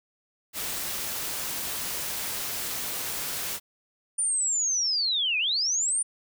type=noise; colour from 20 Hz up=white; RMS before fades=-32 dBFS; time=0.53-3.6 s; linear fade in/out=50 ms
type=linear two-way sweep; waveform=sine; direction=down then up; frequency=9350 to 2404 to 9350 Hz; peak=-23 dBFS; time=4.18-6.03 s; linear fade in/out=10 ms; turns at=5.38 s
effects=none